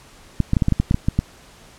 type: clicks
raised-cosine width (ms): 5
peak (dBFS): -4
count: 11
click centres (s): 0.403 / 0.534 / 0.568 / 0.622 / 0.684 / 0.723 / 0.8 / 0.911 / 0.944 / 1.085 / 1.19
effects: pink hiss -47 dBFS RMS until 1.78 s + low-pass 10000 Hz 12 dB/octave